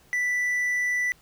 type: tone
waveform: triangle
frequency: 1975.5 Hz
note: B6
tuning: in tune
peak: -21 dBFS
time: 0.13-1.12 s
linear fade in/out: 0 ms
effects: pink hiss -58 dBFS RMS until 1.21 s